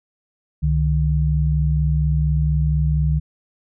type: tone pair together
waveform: sine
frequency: 67.71 / 152 Hz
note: C#2 / D#3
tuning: -40 / -40 cents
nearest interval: octave + major second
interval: 1400 cents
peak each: -18 dBFS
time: 0.62-3.2 s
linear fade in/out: 20 ms
effects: none